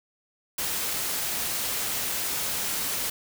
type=noise; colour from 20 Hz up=white; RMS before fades=-29 dBFS; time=0.58-3.1 s; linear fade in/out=5 ms; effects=none